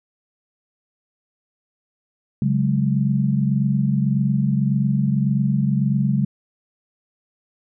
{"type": "chord", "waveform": "sine", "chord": "C# suspended fourth", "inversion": "none", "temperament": "equal with one note detuned", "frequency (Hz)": [138.59, 185.96, 207.7], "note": ["C#3", "F#3", "G#3"], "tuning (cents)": [0, 9, 0], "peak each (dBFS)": [-19, -23, -21], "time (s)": [2.42, 6.25], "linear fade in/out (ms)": 2, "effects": []}